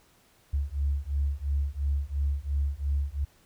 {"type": "beating tone pair", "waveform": "sine", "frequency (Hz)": [69.3, 72.2], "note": ["C#2", "D2"], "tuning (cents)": [0, -29], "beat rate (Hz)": 2.9, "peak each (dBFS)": -28, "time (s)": [0.53, 3.25], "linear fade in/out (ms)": 10, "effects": ["tanh soft clip ceiling -18 dBFS", "pink hiss -62 dBFS RMS until 3.45 s"]}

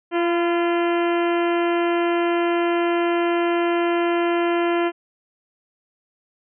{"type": "harmonic tone with a mistuned harmonic", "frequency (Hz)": 344, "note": "F4", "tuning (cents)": -26, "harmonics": [1, 2, 3, 4, 5, 6, 7, 8, 9], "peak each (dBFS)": [-19, -25, -29, -31, -33, -35, -36, -37, -38], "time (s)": [0.11, 4.92], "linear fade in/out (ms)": 50, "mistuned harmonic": 3, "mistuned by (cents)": -27, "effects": []}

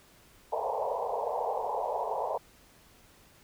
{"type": "band-pass noise", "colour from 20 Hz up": "white", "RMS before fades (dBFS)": -32, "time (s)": [0.52, 2.38], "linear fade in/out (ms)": 10, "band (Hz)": [430, 990], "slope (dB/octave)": 96, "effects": ["pink hiss -59 dBFS RMS until 3.43 s"]}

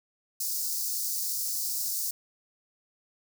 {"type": "high-pass noise", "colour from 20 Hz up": "white", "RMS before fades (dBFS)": -31, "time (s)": [0.4, 2.11], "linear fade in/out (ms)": 5, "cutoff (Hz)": 4600, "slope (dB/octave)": 48, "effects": []}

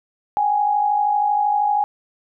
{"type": "tone pair together", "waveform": "sine", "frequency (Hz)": [777.8, 830.6], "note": ["G5", "G#5"], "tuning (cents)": [-14, 0], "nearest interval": "minor second", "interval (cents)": 114, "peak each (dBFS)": [-24, -16], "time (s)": [0.37, 1.84], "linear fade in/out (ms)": 0, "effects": []}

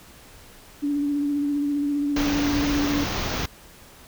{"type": "tone with vibrato", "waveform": "sine", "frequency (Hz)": 288, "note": "D4", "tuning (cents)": -34, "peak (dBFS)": -21, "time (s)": [0.82, 3.05], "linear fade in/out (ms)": 20, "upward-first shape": "sine", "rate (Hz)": 15, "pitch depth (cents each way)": 25}
{"type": "band-stop noise", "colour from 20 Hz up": "pink", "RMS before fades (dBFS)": -27, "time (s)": [2.16, 3.46], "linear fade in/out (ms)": 5, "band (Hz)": [6600, 15000], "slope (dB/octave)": 96}
{"effects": ["pink hiss -48 dBFS RMS until 4.07 s"]}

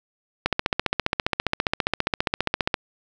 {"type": "click train", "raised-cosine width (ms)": 0.3, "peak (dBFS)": -4, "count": 35, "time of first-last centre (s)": [0.46, 2.742], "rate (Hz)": 14.9, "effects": []}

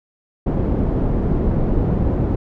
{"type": "low-pass noise", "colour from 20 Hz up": "pink", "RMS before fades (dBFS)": -18, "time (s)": [0.46, 2.36], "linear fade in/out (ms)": 10, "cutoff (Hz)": 410, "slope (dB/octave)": 12, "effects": []}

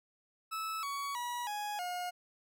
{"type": "tone with pitch steps", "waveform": "40% pulse", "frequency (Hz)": [1306, 1123.9, 967.2, 832.3, 716.2], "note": ["E6", "C#6", "B5", "G#5", "F5"], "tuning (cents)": [-17, 24, -36, 4, 43], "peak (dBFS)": -35, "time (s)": [0.51, 2.11], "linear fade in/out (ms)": 20, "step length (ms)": 320, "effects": []}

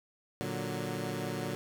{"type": "chord", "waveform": "15% pulse", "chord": "Bb augmented", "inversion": "none", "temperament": "equal", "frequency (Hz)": [116.54, 146.83, 185], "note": ["Bb2", "D3", "F#3"], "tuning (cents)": [0, 0, 0], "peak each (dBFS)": -32, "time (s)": [0.41, 1.55], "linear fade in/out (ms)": 0, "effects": []}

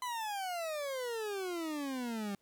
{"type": "exponential sweep", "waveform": "40% pulse", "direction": "down", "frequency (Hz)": [1017, 196], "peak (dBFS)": -35, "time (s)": [0.02, 2.35], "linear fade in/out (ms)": 2, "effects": ["pink hiss -75 dBFS RMS until 2.41 s"]}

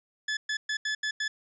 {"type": "tone bursts at uneven times", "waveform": "sawtooth", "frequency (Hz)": 1723, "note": "A6", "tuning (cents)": -37, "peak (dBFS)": -24, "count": 6, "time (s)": [[0.28, 0.37], [0.49, 0.57], [0.69, 0.77], [0.85, 0.95], [1.03, 1.11], [1.2, 1.28]], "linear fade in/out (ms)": 5, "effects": ["resampled to 16000 Hz", "11-bit"]}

